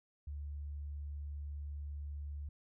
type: tone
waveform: sine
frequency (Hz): 72.6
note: D2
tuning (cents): -19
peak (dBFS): -40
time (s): 0.27-2.49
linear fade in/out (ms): 5
effects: none